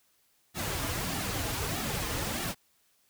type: noise with flanger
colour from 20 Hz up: pink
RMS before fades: -33 dBFS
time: 0.54-2.55 s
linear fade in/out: 50 ms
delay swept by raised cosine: 1.9 to 5.4 ms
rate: 1.6 Hz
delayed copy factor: -0.65
effects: white hiss -69 dBFS RMS until 3.09 s

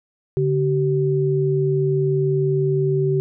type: tone pair together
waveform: sine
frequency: 143.2 / 382.8 Hz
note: D3 / G4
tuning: -43 / -41 cents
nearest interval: octave + perfect fourth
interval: 1702 cents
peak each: -19 dBFS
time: 0.37-3.2 s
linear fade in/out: 0 ms
effects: none

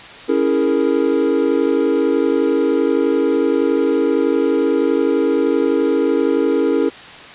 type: chord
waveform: triangle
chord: A# half-diminished seventh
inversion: first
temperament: equal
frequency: 277.2 / 329.6 / 415.3 / 466.2 Hz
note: C#4 / E4 / G#4 / A#4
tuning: 0 / 0 / 0 / 0 cents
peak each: -17 dBFS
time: 0.28-6.9 s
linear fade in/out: 20 ms
effects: white hiss -36 dBFS RMS until 7.34 s + resampled to 8000 Hz

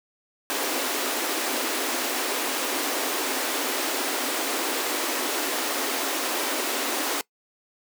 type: high-pass noise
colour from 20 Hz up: pink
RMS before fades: -27 dBFS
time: 0.5-7.21 s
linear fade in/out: 0 ms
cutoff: 250 Hz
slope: 96 dB/octave
effects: noise-tail reverb RT60 0.1 s tail -22 dB re dry

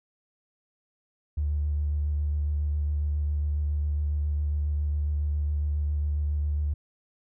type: tone with vibrato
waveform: triangle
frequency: 74 Hz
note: D2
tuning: 14 cents sharp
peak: -20 dBFS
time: 1.37-6.74 s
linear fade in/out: 10 ms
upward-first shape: square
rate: 7.3 Hz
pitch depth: 14 cents each way
effects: tanh soft clip ceiling -22 dBFS

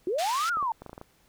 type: linear two-way sweep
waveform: sine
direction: up then down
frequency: 329.7 to 1450 to 860 Hz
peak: -25 dBFS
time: 0.07-0.72 s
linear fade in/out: 2 ms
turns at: 0.51 s
type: band-pass noise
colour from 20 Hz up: white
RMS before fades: -36 dBFS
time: 0.18-0.5 s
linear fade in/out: 10 ms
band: 1500 to 5600 Hz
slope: 12 dB/octave
type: clicks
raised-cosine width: 1 ms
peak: -27 dBFS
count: 8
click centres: 0.571 / 0.627 / 0.82 / 0.863 / 0.895 / 0.931 / 0.979 / 1.014 s
effects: pink hiss -64 dBFS RMS until 1.28 s

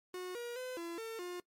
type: tone with pitch steps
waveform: 45% pulse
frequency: 364.3 / 477.4 / 508 / 338.5 / 450.9 / 356 Hz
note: F#4 / A#4 / B4 / E4 / A4 / F4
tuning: -27 / +41 / +49 / +46 / +42 / +33 cents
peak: -40 dBFS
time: 0.14-1.4 s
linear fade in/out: 2 ms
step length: 210 ms
effects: noise-tail reverb RT60 0.1 s tail -21 dB re dry + MP3 64 kbps

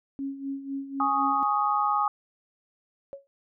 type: tone with tremolo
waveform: sine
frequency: 274.5 Hz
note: C#4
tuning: 17 cents flat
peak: -28 dBFS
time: 0.19-1.43 s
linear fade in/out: 0 ms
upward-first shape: sine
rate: 4 Hz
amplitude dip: 70%
type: chord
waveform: sine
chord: Ab suspended fourth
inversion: none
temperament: just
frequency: 830.6 / 1107.5 / 1245.9 Hz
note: Ab5 / Db6 / Eb6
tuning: 0 / -2 / +2 cents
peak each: -26 / -29 / -25 dBFS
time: 1-2.08 s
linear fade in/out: 2 ms
type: tone with exponential decay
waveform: sine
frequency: 554.4 Hz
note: C#5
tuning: in tune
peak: -32 dBFS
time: 3.13-3.27 s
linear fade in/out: 0 ms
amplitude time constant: 30 ms
effects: none

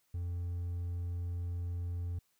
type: tone with hard clipping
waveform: triangle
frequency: 87.31 Hz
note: F2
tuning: in tune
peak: -35 dBFS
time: 0.14-2.19 s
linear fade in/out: 5 ms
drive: 5 dB
effects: white hiss -75 dBFS RMS until 2.39 s

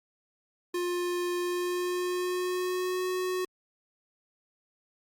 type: tone with pitch glide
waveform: square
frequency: 353.8 to 367.8 Hz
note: F4 to F#4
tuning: +23 to -10 cents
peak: -29 dBFS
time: 0.74-3.45 s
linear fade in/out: 5 ms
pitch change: +67 cents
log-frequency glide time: 1.39-3.06 s
effects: Opus 48 kbps

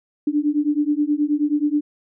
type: beating tone pair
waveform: sine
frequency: 290.9 / 300.3 Hz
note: D4 / D4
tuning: -16 / +39 cents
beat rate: 9.4 Hz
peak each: -20 dBFS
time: 0.27-1.81 s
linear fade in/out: 5 ms
effects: none

